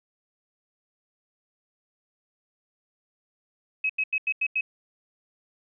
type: tone bursts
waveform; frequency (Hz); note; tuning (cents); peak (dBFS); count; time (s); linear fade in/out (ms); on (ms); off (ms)
sine; 2556; D#7; +46; -22; 6; 3.84-4.61; 5; 55; 88
effects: none